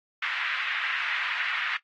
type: band-pass noise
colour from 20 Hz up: pink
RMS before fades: -30 dBFS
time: 0.22-1.77 s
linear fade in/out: 5 ms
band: 1500 to 2600 Hz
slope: 24 dB/octave
effects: noise-tail reverb RT60 0.1 s tail -17 dB re dry + AAC 32 kbps